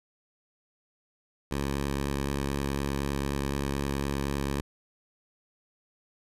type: tone with vibrato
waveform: 10% pulse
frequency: 69.6 Hz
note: C#2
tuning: 8 cents sharp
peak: -20 dBFS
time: 1.51-4.61 s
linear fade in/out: 5 ms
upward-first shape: square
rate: 4 Hz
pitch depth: 10 cents each way
effects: resampled to 32000 Hz